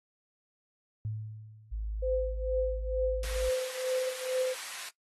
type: tone with exponential decay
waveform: sine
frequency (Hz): 108.2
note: A2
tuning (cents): -29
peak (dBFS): -31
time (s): 1.05-2.11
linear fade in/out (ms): 0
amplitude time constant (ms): 230
type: tone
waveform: sine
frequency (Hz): 53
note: G#1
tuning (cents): +36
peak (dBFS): -32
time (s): 1.71-3.5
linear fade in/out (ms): 20
type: tone with tremolo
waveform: sine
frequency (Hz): 513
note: C5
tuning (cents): -34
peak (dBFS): -26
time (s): 2.02-4.54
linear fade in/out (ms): 10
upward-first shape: triangle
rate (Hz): 2.2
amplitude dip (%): 95
type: high-pass noise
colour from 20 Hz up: pink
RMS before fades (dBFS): -42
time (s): 3.23-4.89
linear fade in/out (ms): 2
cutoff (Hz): 1400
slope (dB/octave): 12
effects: noise-tail reverb RT60 0.1 s tail -17 dB re dry + AAC 32 kbps